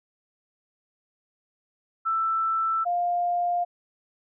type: tone pair in turn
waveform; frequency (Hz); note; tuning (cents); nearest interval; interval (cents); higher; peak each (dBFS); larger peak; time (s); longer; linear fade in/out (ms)
sine; 1327 / 703; E6 / F5; +11 / +11; major seventh; 1100; first; -22; neither; 2.05-2.85 / 2.85-3.65; neither; 20
effects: none